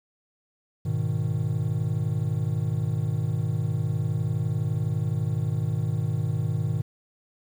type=chord; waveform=triangle; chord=G# minor; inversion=none; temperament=equal; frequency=103.83 / 123.47 / 155.56 Hz; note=G#2 / B2 / D#3; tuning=0 / 0 / 0 cents; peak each=-26 dBFS; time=0.85-6.82 s; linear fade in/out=10 ms; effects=9-bit